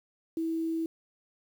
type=tone with quantisation; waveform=sine; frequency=325.8 Hz; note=E4; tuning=20 cents flat; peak=-28 dBFS; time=0.37-0.86 s; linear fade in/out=2 ms; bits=9; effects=none